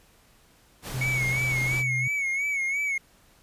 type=noise; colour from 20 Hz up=pink; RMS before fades=-36 dBFS; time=0.82-1.84 s; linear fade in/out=50 ms
type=tone; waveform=sine; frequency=128.1 Hz; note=C3; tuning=36 cents flat; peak=-28 dBFS; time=0.94-2.08 s; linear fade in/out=5 ms
type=tone with vibrato; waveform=triangle; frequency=2217 Hz; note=C#7; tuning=in tune; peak=-23 dBFS; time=1.01-2.98 s; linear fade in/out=5 ms; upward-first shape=sine; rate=2.9 Hz; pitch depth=70 cents each way
effects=pink hiss -59 dBFS RMS until 3.42 s + resampled to 32000 Hz